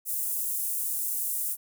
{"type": "high-pass noise", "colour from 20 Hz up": "pink", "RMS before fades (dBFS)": -30, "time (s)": [0.05, 1.57], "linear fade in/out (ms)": 50, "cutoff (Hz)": 9500, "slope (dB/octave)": 24, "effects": []}